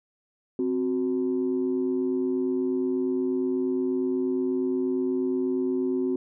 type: tone pair together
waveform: sine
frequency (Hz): 261.6 / 370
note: C4 / F#4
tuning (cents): 0 / 0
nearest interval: tritone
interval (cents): 600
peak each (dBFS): -25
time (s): 0.59-6.16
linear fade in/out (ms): 2
effects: tanh soft clip ceiling -17 dBFS